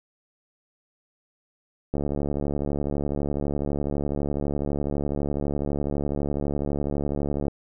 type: click train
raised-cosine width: 2 ms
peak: -14 dBFS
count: 400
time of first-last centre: 1.94-7.482 s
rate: 72 Hz
effects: none